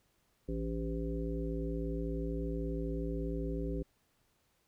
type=harmonic tone with a mistuned harmonic; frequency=56.3 Hz; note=A1; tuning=40 cents sharp; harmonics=1 / 3 / 5 / 7 / 9; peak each=-37 / -40 / -40 / -41 / -44 dBFS; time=0.48-3.83 s; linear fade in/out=10 ms; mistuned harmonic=3; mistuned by=-40 cents; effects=pink hiss -74 dBFS RMS until 4.67 s